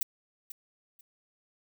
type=noise with echo; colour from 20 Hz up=violet; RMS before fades=-29 dBFS; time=0.01-0.03 s; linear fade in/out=2 ms; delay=490 ms; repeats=2; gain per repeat=-13 dB; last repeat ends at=1.01 s; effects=none